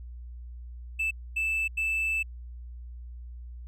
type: tone bursts at uneven times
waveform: triangle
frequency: 2637 Hz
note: E7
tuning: in tune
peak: -23 dBFS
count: 3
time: 0.99-1.11 / 1.36-1.68 / 1.77-2.23 s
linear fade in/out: 10 ms
effects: tanh soft clip ceiling -20 dBFS + added 60 Hz sine -39 dBFS peak until 3.67 s